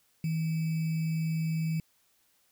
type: tone with sample-and-hold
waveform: sine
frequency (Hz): 161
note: E3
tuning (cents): -41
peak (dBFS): -27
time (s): 0.24-1.8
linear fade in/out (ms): 2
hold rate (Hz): 2450
effects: white hiss -69 dBFS RMS until 2.51 s